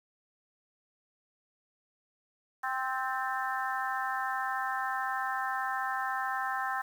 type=harmonic tone with a mistuned harmonic; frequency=261.6 Hz; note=C4; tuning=in tune; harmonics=3 / 4 / 5 / 6 / 7; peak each=-35 / -36 / -37 / -38 / -38 dBFS; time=2.63-6.82 s; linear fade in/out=10 ms; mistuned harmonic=7; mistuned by=-33 cents; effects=9-bit